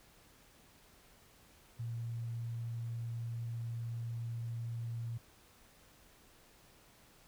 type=tone; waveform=sine; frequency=116.54 Hz; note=A#2; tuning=in tune; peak=-37 dBFS; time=1.79-5.18 s; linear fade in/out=10 ms; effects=pink hiss -63 dBFS RMS until 7.27 s

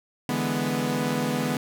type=chord; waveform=sawtooth; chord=E dominant seventh; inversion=third; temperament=equal; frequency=146.83 / 164.81 / 207.7 / 246.9 Hz; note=D3 / E3 / G#3 / B3; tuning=0 / 0 / 0 / 0 cents; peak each=-27 / -28 / -27 / -23 dBFS; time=0.29-1.57 s; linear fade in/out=2 ms; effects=none

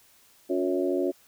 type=harmonic tone with a mistuned harmonic; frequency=93.4 Hz; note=F#2; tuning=17 cents sharp; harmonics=3 / 4 / 5 / 6 / 7; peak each=-29 / -26 / -38 / -31 / -35 dBFS; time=0.49-1.12 s; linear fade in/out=20 ms; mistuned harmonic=4; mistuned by=-58 cents; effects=white hiss -59 dBFS RMS until 1.27 s

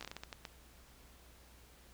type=slowing click train; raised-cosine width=0.2 ms; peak=-26 dBFS; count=9; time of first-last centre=0.01-0.452 s; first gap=16 ms; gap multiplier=1.34; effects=added 60 Hz sine -61 dBFS peak until 1.93 s + pink hiss -62 dBFS RMS until 1.93 s

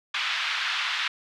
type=band-pass noise; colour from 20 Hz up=white; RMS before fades=-28 dBFS; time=0.14-1.08 s; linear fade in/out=5 ms; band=1100 to 3600 Hz; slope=24 dB/octave; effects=none

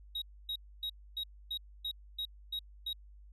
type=tone bursts; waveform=triangle; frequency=3800 Hz; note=A#7; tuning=33 cents sharp; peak=-33 dBFS; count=9; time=0.15-2.931 s; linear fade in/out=5 ms; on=69 ms; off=270 ms; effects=added 50 Hz sine -52 dBFS peak until 3.32 s + resampled to 32000 Hz

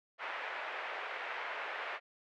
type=band-pass noise; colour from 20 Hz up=white; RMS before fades=-41 dBFS; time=0.18-2 s; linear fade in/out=50 ms; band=490 to 2300 Hz; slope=24 dB/octave; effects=none

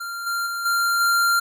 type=tone with level steps; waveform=square; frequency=1387 Hz; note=F6; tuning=12 cents flat; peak=-29 / -23 / -26 / -19 / -17 dBFS; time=0-1.4 s; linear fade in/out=10 ms; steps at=0.26 / 0.46 / 0.65 / 1 s; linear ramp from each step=10 ms; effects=none

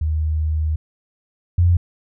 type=tone pair in turn; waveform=sine; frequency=77.78 / 87.31 Hz; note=D#2 / F2; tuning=0 / 0 cents; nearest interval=major second; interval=200 cents; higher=second; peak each=-17 / -11 dBFS; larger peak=second; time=0.01-0.76 / 1.58-1.77 s; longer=first; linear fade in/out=5 ms; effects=none

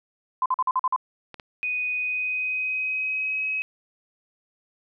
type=tone bursts; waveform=sine; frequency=1026 Hz; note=C6; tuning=34 cents flat; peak=-19 dBFS; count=7; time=0.42-0.962 s; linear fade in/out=2 ms; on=38 ms; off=46 ms
type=clicks; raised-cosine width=0.3 ms; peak=-23 dBFS; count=2; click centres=1.343 / 1.398 s
type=tone with pitch glide; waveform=sine; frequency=2489 to 2550 Hz; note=D#7 to D#7; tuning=0 to +42 cents; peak=-24 dBFS; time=1.63-3.62 s; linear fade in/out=0 ms; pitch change=+42 cents; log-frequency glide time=1.94-3.49 s
effects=none

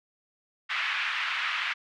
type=band-pass noise; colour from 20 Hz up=white; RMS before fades=-30 dBFS; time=0.69-1.74 s; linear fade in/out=20 ms; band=1200 to 2800 Hz; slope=24 dB/octave; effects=none

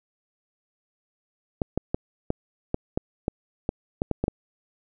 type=clicks; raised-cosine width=2 ms; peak=-10 dBFS; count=12; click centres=1.618 / 1.776 / 1.945 / 2.304 / 2.744 / 2.975 / 3.281 / 3.691 / 4.019 / 4.113 / 4.24 / 4.281 s; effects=none

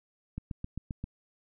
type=click train; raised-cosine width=5 ms; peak=-23 dBFS; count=6; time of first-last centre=0.38-1.041 s; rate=7.57 Hz; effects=none

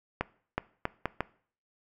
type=accelerating click train; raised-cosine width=0.5 ms; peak=-13 dBFS; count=5; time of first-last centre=0.21-1.206 s; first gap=370 ms; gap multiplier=0.74; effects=noise-tail reverb RT60 0.5 s tail -20 dB re dry

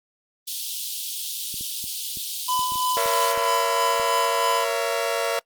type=high-pass noise; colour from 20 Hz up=pink; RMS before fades=-30 dBFS; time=0.47-3.33 s; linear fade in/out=10 ms; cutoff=3100 Hz; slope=48 dB/octave
type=clicks; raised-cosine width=3 ms; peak=-29 dBFS; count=10; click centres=1.542 / 1.61 / 1.841 / 2.172 / 2.593 / 2.721 / 2.757 / 3.059 / 3.376 / 3.998 s
type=tone with tremolo; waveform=square; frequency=1005 Hz; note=B5; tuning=30 cents sharp; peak=-22 dBFS; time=2.48-4.65 s; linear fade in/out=10 ms; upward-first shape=sine; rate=3.1 Hz; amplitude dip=40%
type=chord; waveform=sawtooth; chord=A# diminished; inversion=none; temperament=just; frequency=466.2 / 559.4 / 671.3 Hz; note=A#4 / C#5 / E5; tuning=0 / +16 / +31 cents; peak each=-23 dBFS; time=2.97-5.39 s; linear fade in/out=0 ms
effects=noise-tail reverb RT60 0.1 s tail -23 dB re dry + Opus 32 kbps

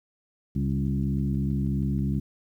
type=harmonic tone with a mistuned harmonic; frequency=69.3 Hz; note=C#2; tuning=in tune; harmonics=1 / 2 / 3 / 4 / 5; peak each=-30 / -27 / -28 / -34 / -41 dBFS; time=0.55-2.2 s; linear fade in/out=10 ms; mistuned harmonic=3; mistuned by=-53 cents; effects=10-bit

